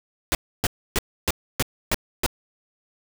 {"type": "noise bursts", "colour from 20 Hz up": "pink", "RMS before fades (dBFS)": -21, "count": 7, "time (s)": [0.32, 2.263], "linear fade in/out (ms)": 0, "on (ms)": 29, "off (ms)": 290, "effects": []}